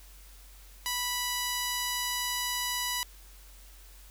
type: tone with low-pass filter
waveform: 10% pulse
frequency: 984 Hz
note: B5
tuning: 7 cents flat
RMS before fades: -32 dBFS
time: 0.86-3.03 s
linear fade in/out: 0 ms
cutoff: 11000 Hz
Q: 8
effects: added 47 Hz sine -50 dBFS peak until 4.1 s + white hiss -56 dBFS RMS until 4.1 s